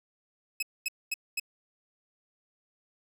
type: tone bursts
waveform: sawtooth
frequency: 2570 Hz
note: E7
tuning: 45 cents flat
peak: -25 dBFS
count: 4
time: 0.6-1.398 s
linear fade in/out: 5 ms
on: 27 ms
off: 230 ms
effects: none